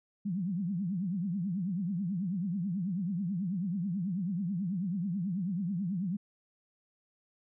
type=tone with vibrato; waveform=sine; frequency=185 Hz; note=F#3; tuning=in tune; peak=-30 dBFS; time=0.25-6.17 s; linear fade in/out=10 ms; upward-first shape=triangle; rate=9.2 Hz; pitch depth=250 cents each way; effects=none